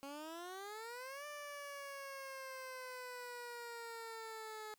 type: exponential two-way sweep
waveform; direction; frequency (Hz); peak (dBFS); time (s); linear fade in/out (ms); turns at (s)
15% pulse; up then down; 273 to 592 to 426.7; -40; 0.03-4.74; 0; 1.26
effects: white hiss -75 dBFS RMS until 4.78 s